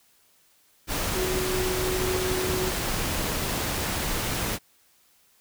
sine tone in noise, 370 Hz, F#4, in tune, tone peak -27 dBFS, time 1.13-2.72 s, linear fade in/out 50 ms, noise pink, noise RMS -28 dBFS, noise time 0.87-4.59 s, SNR -2 dB, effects white hiss -62 dBFS RMS until 5.4 s

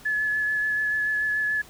sine tone with vibrato, 1713 Hz, A6, 47 cents flat, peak -22 dBFS, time 0.05-1.62 s, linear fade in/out 10 ms, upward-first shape sine, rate 6.9 Hz, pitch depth 14 cents each way, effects pink hiss -49 dBFS RMS until 1.69 s

